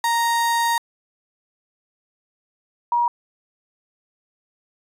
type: tone pair in turn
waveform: 35% pulse / sine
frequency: 932.3 / 953.5 Hz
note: A#5 / A#5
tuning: 0 / +39 cents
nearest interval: unison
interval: 39 cents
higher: second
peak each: -16 dBFS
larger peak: neither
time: 0.04-0.78 / 2.92-3.08 s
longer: first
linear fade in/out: 2 ms
effects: resampled to 32000 Hz